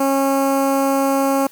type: tone with notch filter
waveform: 15% pulse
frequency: 273.1 Hz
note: C#4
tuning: 26 cents flat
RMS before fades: -17 dBFS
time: 0-1.47 s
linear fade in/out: 5 ms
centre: 3500 Hz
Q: 0.51
effects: white hiss -47 dBFS RMS until 1.51 s + high-pass 80 Hz 12 dB/octave